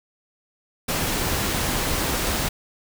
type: noise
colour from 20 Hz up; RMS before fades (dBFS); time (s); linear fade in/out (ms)
pink; -24; 0.88-2.49; 10
effects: none